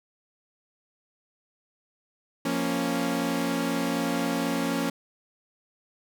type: chord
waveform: sawtooth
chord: Bb minor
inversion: second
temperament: equal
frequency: 174.61 / 233.1 / 277.2 Hz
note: F3 / Bb3 / Db4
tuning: 0 / 0 / 0 cents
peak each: -28 / -26 / -24 dBFS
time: 2.45-4.9 s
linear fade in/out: 5 ms
effects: none